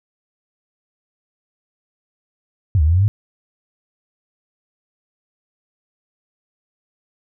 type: exponential two-way sweep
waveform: sine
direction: down then up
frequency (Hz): 109 to 72 to 109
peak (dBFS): -11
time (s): 2.75-3.08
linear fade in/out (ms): 0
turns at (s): 2.82
effects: none